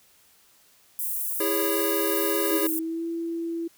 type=high-pass noise; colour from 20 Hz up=white; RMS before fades=-29 dBFS; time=0.99-2.79 s; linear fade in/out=0 ms; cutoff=10000 Hz; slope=24 dB/octave
type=chord; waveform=square; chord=C# minor; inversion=first; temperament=equal with one note detuned; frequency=329.6 / 408.4 / 554.4 Hz; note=E4 / G#4 / C#5; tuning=0 / -29 / 0 cents; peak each=-29 / -28 / -32 dBFS; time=1.4-2.67 s; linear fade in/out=5 ms
type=tone with pitch glide; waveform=sine; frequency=320.3 to 333.9 Hz; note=E4 to E4; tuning=-50 to +22 cents; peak=-27 dBFS; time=2.5-3.68 s; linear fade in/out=10 ms; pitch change=+72 cents; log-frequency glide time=2.72-3.06 s
effects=white hiss -59 dBFS RMS until 3.77 s